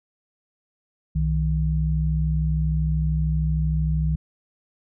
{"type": "tone pair together", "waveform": "sine", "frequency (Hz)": [63.6, 156.6], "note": ["C2", "D#3"], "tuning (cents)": [-48, 11], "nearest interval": "octave + major third", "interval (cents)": 1559, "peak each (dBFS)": -22, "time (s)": [1.15, 4.16], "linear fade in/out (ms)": 10, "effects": []}